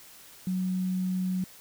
sine tone, 185 Hz, F#3, in tune, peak -26 dBFS, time 0.47-1.44 s, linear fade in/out 2 ms, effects white hiss -51 dBFS RMS until 1.6 s

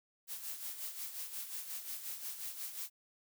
blue noise with tremolo, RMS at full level -41 dBFS, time 0.27-2.9 s, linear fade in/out 50 ms, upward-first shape sine, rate 5.6 Hz, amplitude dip 60%, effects none

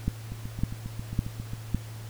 two click trains, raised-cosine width 5 ms, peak -12 / -23 dBFS, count 4 / 10, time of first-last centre 0.08-1.747 / 0.32-1.535 s, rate 1.8 / 7.41 Hz, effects added 111 Hz sine -38 dBFS peak until 2.09 s + pink hiss -48 dBFS RMS until 2.09 s

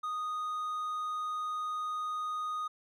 triangle tone, 1240 Hz, D#6, 6 cents flat, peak -31 dBFS, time 0.03-2.68 s, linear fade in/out 10 ms, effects none

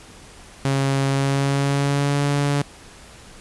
sawtooth tone with pitch glide, 136.7 to 142.92 Hz, C#3 to D3, -24 to -47 cents, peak -14 dBFS, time 0.65-2.62 s, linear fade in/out 2 ms, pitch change +77 cents, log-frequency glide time 1.08-2.22 s, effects pink hiss -44 dBFS RMS until 3.4 s + resampled to 24000 Hz

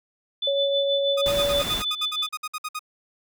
sine tone with tremolo, 3500 Hz, A7, 10 cents flat, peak -22 dBFS, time 0.42-2.29 s, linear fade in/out 5 ms, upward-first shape sine, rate 6.3 Hz, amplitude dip 70%
sine tone with pitch glide, 557 to 569.4 Hz, C#5 to C#5, +8 to +46 cents, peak -21 dBFS, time 0.47-1.62 s, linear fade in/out 5 ms, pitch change +38 cents, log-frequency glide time 1.22-1.33 s
sawtooth tone bursts, 1241 Hz, D#6, 5 cents flat, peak -24 dBFS, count 16, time 1.17-2.793 s, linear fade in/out 10 ms, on 48 ms, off 57 ms
pink noise, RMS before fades -31 dBFS, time 1.26-1.82 s, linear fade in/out 0 ms
effects none

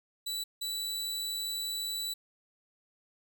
sawtooth tone bursts at uneven times, 3951 Hz, B7, in tune, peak -30 dBFS, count 2, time 0.26-0.44 / 0.61-2.14 s, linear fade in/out 10 ms, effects none

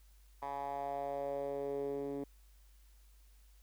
10% pulse tone with band-pass filter sweep, 140.5 Hz, C#3, 24 cents sharp, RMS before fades -39 dBFS, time 0.42-2.24 s, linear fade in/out 5 ms, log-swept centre 940 to 330 Hz, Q 3.8, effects added 50 Hz sine -59 dBFS peak until 3.62 s + white hiss -71 dBFS RMS until 3.62 s

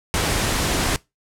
pink noise, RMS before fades -21 dBFS, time 0.14-0.96 s, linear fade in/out 0 ms, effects noise-tail reverb RT60 0.2 s tail -21 dB re dry + low-pass 11000 Hz 12 dB/octave

